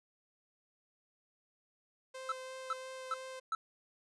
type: tone with vibrato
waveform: sawtooth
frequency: 520 Hz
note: C5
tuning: 11 cents flat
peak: -40 dBFS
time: 2.14-3.4 s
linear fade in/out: 10 ms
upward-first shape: sine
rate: 2.9 Hz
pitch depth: 9 cents each way
type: tone bursts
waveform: triangle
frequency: 1318.5 Hz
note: E6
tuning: in tune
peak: -30 dBFS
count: 4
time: 2.29-3.55 s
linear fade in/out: 2 ms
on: 30 ms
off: 380 ms
effects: resampled to 24000 Hz